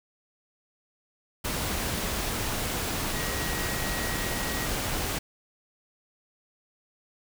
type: tone in noise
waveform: sine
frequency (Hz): 1902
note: A#6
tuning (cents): +34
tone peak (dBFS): -37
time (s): 3.15-4.66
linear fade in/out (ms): 10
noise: pink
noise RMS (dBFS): -30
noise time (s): 1.44-5.19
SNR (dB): -10
effects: none